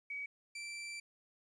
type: tone pair in turn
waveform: sine / sawtooth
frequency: 2268 / 2340 Hz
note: C#7 / D7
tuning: +39 / -7 cents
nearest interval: minor second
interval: 54 cents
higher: second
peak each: -39 / -39 dBFS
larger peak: neither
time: 0.1-0.26 / 0.55-1 s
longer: second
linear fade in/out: 5 ms
effects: resampled to 22050 Hz + 12-bit